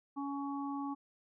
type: harmonic tone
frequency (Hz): 280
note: C#4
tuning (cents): +18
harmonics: 1 / 3 / 4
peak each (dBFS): -37 / -43 / -44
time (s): 0.16-0.95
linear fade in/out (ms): 20
effects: none